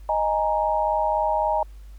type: chord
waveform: sine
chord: D# suspended fourth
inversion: none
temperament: just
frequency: 622.3 / 829.7 / 933.4 Hz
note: D#5 / G#5 / A#5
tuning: 0 / -2 / +2 cents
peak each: -24 dBFS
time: 0.09-1.63 s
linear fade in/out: 2 ms
effects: added 50 Hz sine -39 dBFS peak until 1.98 s + pink hiss -60 dBFS RMS until 1.98 s